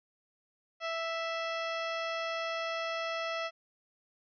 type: harmonic tone with a mistuned harmonic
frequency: 659.3 Hz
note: E5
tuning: in tune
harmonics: 1 / 2 / 3 / 4 / 5 / 6 / 7 / 8 / 9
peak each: -36 / -38 / -41 / -42 / -45 / -52 / -55 / -48 / -57 dBFS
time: 0.8-3.51 s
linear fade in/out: 50 ms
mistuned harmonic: 6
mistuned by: +84 cents
effects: none